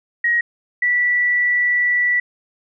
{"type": "tone pair in turn", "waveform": "sine", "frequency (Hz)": [1892, 1958.7], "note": ["A#6", "B6"], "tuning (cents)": [25, -15], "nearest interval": "minor second", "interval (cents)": 60, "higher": "second", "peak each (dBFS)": -14, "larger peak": "neither", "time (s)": [[0.24, 0.41], [0.82, 2.2]], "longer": "second", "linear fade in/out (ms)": 5, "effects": []}